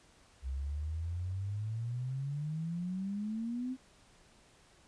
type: exponential sweep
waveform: sine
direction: up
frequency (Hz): 63.9 to 262.8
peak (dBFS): -34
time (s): 0.42-3.77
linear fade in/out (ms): 50
effects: pink hiss -63 dBFS RMS until 4.87 s + resampled to 22050 Hz